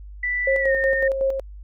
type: tone with pitch glide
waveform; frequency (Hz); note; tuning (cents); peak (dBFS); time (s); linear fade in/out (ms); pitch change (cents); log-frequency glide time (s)
sine; 1975.5 to 1832.6; B6 to A#6; 0 to -30; -21; 0.23-1.08; 5; -130; 0.6-0.72
type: tone with tremolo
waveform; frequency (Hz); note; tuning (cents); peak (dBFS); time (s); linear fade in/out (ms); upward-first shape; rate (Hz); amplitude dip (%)
sine; 538; C5; +48; -17; 0.47-1.4; 5; square; 5.4; 50
effects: added 50 Hz sine -36 dBFS peak until 1.63 s